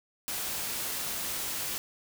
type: noise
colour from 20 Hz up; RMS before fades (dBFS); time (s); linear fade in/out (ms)
white; -34; 0.28-1.78; 0
effects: none